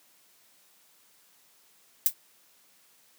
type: noise with exponential decay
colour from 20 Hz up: violet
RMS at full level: -17 dBFS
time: 2.06-2.14 s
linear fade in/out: 1 ms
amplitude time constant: 16 ms
effects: white hiss -62 dBFS RMS until 3.18 s + high-pass 150 Hz 12 dB/octave